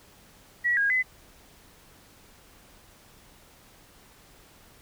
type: tone with pitch steps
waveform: sine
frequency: 1929 / 1633 / 2022 Hz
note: B6 / G#6 / B6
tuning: -41 / -30 / +40 cents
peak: -21 dBFS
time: 0.64-1.03 s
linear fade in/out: 20 ms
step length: 130 ms
effects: pink hiss -55 dBFS RMS until 4.81 s